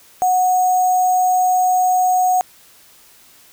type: tone with sample-and-hold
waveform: sine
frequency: 736 Hz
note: F#5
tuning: 9 cents flat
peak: -12 dBFS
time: 0.22-2.41 s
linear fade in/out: 0 ms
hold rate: 7350 Hz
effects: white hiss -48 dBFS RMS until 3.52 s